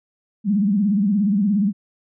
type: tone with vibrato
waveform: sine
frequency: 202.2 Hz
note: G#3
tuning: 46 cents flat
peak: -15 dBFS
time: 0.44-1.73 s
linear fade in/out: 50 ms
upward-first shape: sine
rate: 17 Hz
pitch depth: 130 cents each way
effects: none